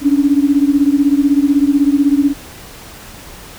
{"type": "beating tone pair", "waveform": "sine", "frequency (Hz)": [278.2, 294.2], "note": ["C#4", "D4"], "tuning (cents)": [6, 3], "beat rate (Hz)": 16, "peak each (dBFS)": [-11, -13], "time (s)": [0.01, 2.34], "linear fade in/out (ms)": 50, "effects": ["pink hiss -35 dBFS RMS until 3.58 s"]}